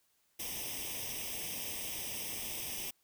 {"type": "noise with comb filter", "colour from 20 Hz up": "white", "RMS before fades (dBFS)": -40, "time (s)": [0.39, 2.91], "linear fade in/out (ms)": 10, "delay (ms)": 0.35, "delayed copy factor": 0.9, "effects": ["white hiss -74 dBFS RMS until 3.03 s"]}